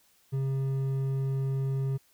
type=tone with hard clipping; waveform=triangle; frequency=134.9 Hz; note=C#3; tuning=47 cents flat; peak=-28 dBFS; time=0.32-1.98 s; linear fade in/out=20 ms; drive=9 dB; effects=white hiss -65 dBFS RMS until 2.13 s